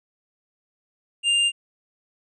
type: tone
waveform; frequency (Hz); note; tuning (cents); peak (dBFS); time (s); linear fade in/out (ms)
square; 2800; F7; +4; -18; 1.23-1.52; 50
effects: resampled to 22050 Hz